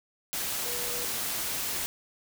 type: tone in noise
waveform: sine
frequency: 484.8 Hz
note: B4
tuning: 32 cents flat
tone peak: -40 dBFS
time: 0.66-1.05 s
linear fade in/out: 0 ms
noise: white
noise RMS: -32 dBFS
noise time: 0.33-1.86 s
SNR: -11 dB
effects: none